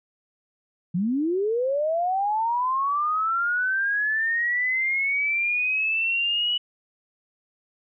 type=linear sweep; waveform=sine; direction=up; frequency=163.9 to 2955 Hz; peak=-21 dBFS; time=0.94-6.58 s; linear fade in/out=10 ms; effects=none